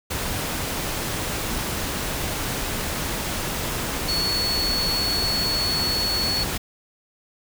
sine tone in noise, 4399 Hz, C#8, 14 cents flat, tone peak -22 dBFS, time 4.08-6.44 s, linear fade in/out 10 ms, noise pink, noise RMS -27 dBFS, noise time 0.1-6.58 s, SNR +2 dB, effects none

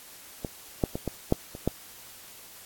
clicks, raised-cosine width 2 ms, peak -17 / -9 / -17 / -15 / -7 / -25 / -10 dBFS, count 7, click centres 0.448 / 0.838 / 0.955 / 1.077 / 1.324 / 1.551 / 1.676 s, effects white hiss -48 dBFS RMS until 2.65 s + AAC 64 kbps

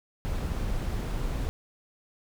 brown noise, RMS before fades -30 dBFS, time 0.25-1.49 s, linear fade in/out 0 ms, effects none

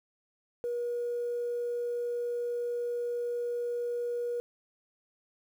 sine tone, 479.9 Hz, B4, 50 cents flat, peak -29 dBFS, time 0.64-4.4 s, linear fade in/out 0 ms, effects tanh soft clip ceiling -26 dBFS + 10-bit

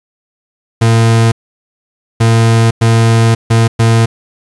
40% pulse tone bursts at uneven times, 114 Hz, A#2, 38 cents flat, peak -5 dBFS, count 5, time 0.81-1.32 / 2.2-2.71 / 2.81-3.35 / 3.5-3.68 / 3.79-4.06 s, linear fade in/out 10 ms, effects resampled to 24000 Hz + 7-bit

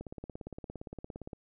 click train, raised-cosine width 2 ms, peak -28 dBFS, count 24, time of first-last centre 0.01-1.332 s, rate 17.4 Hz, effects none

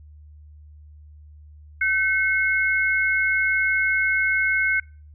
sine tone pair together, 1532 / 2173 Hz, G6 / C#7, -40 / -35 cents, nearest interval tritone, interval 605 cents, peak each -21 dBFS, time 1.81-4.8 s, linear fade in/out 5 ms, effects noise-tail reverb RT60 0.4 s tail -26 dB re dry + added 75 Hz sine -43 dBFS peak until 5.14 s

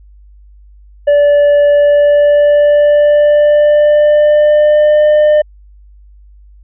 triangle tone with pitch glide, 580 to 602.9 Hz, D5 to D5, -22 to +45 cents, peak -3 dBFS, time 1.07-5.42 s, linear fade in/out 10 ms, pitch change +67 cents, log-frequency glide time 1.69-5.07 s, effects added 50 Hz sine -37 dBFS peak until 6.63 s + resampled to 8000 Hz

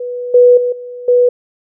sine tone with level steps, 491.1 Hz, B4, 10 cents flat, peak -19 / -3 / -12 / -25 / -6 dBFS, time 0-1.29 s, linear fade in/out 5 ms, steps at 0.34 / 0.57 / 0.72 / 1.08 s, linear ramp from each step 5 ms, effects none

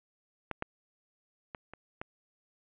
clicks, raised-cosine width 0.5 ms, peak -19 / -17 / -24 / -30 / -22 dBFS, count 5, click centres 0.513 / 0.624 / 1.548 / 1.736 / 2.015 s, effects resampled to 8000 Hz + 8-bit

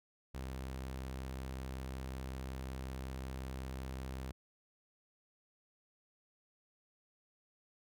sawtooth tone, 65.41 Hz, C2, in tune, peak -37 dBFS, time 0.34-4.32 s, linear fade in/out 10 ms, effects none

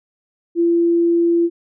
sine tone, 340 Hz, F4, 46 cents flat, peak -12 dBFS, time 0.55-1.5 s, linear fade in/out 50 ms, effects none

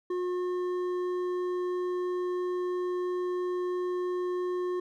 sine tone with hard clipping, 360.3 Hz, F#4, 46 cents flat, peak -30 dBFS, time 0.1-4.8 s, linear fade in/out 5 ms, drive 7 dB, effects none

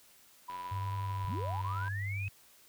sine tone with tremolo, 987.8 Hz, B5, in tune, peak -37 dBFS, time 0.48-1.89 s, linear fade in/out 10 ms, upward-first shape triangle, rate 18 Hz, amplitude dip 40%
click train, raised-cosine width 0.3 ms, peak -33 dBFS, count 126, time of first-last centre 0.5-1.88 s, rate 90.6 Hz
sine tone with vibrato, 98 Hz, G2, in tune, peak -34 dBFS, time 0.71-2.29 s, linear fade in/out 10 ms, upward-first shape triangle, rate 0.95 Hz, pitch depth 41 cents each way
sine linear sweep, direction up, 32.27 to 2587 Hz, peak -39 dBFS, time 1.24-2.28 s, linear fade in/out 0 ms
effects white hiss -61 dBFS RMS until 2.68 s

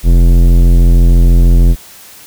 sine tone with tanh clipping, 43.12 Hz, F1, 21 cents flat, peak -5 dBFS, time 0.03-1.76 s, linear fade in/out 50 ms, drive 16 dB, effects white hiss -36 dBFS RMS until 2.26 s

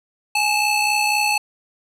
30% pulse ring-modulated tone, 1738 Hz, A6, 22 cents flat, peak -11 dBFS, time 0.35-1.38 s, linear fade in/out 5 ms, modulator 901 Hz, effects low-pass 12000 Hz 12 dB/octave

